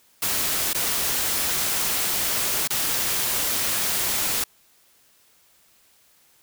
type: noise with dropouts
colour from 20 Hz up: white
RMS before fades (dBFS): -24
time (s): 0.22-4.44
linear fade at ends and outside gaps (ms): 5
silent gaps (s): 0.733-0.746 / 2.676-2.703
effects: white hiss -59 dBFS RMS until 6.42 s